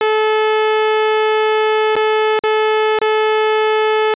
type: tone with dropouts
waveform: sawtooth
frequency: 432.8 Hz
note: A4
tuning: 29 cents flat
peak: -8 dBFS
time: 0.01-4.14 s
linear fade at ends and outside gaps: 1 ms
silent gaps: 1.955-1.964 / 2.391-2.437 / 2.989-3.015 s
effects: resampled to 8000 Hz